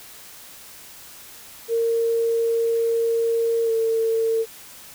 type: tone with pitch glide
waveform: sine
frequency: 460 to 451.3 Hz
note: A#4 to A4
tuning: -23 to +44 cents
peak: -18 dBFS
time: 1.68-4.46 s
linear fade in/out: 50 ms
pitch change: -33 cents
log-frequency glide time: 3.64-3.71 s
effects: white hiss -43 dBFS RMS until 4.94 s